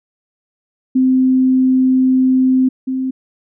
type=tone pair in turn; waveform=sine; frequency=259 / 261 Hz; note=C4 / C4; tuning=-17 / -4 cents; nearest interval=unison; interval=13 cents; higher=second; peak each=-9 / -16 dBFS; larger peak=first; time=0.95-2.69 / 2.87-3.11 s; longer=first; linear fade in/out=10 ms; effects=none